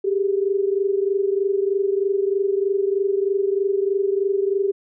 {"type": "tone pair together", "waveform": "sine", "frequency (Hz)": [389.8, 413], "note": ["G4", "G#4"], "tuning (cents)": [-10, -10], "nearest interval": "minor second", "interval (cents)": 100, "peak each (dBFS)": [-19, -23], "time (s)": [0.04, 4.72], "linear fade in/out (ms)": 10, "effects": []}